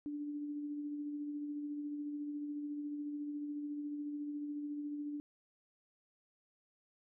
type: tone with tremolo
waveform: sine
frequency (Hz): 293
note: D4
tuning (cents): -4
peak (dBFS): -37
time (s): 0.06-5.2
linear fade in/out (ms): 0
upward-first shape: sine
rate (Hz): 14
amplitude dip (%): 30
effects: none